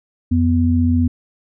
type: tone pair together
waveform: sine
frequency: 87.31 / 246.9 Hz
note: F2 / B3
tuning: 0 / 0 cents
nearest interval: octave + tritone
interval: 1800 cents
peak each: -15 dBFS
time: 0.31-1.08 s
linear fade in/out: 10 ms
effects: none